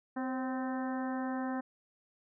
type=harmonic tone with a mistuned harmonic; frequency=258.3 Hz; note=C4; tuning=22 cents flat; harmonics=1 / 2 / 3 / 4 / 5 / 6 / 7; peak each=-34 / -43 / -41 / -45 / -49 / -48 / -49 dBFS; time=0.16-1.61 s; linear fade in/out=10 ms; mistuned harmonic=2; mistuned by=+50 cents; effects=none